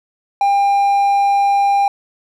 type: tone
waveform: triangle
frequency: 800 Hz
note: G5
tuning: 35 cents sharp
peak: -9 dBFS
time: 0.41-1.88 s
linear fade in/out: 2 ms
effects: none